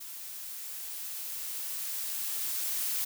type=noise with level ramp; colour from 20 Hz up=blue; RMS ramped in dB=-43 to -31 dBFS; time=0-3.05 s; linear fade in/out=10 ms; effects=none